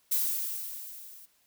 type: noise with level ramp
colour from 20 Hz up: violet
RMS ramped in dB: -26 to -51 dBFS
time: 0.11-1.26 s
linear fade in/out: 10 ms
effects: white hiss -68 dBFS RMS until 1.46 s